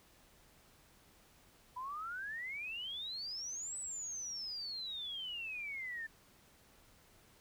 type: exponential two-way sweep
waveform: sine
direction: up then down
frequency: 979 to 8070 to 1764 Hz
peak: -40 dBFS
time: 1.76-6.07 s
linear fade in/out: 10 ms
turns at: 3.78 s
effects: pink hiss -65 dBFS RMS until 7.4 s